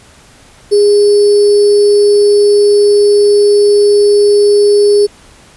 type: tone with sample-and-hold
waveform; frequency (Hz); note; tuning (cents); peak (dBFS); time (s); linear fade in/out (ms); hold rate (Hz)
sine; 410; G#4; -22; -4; 0.71-5.07; 20; 4900
effects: pink hiss -41 dBFS RMS until 5.56 s + resampled to 24000 Hz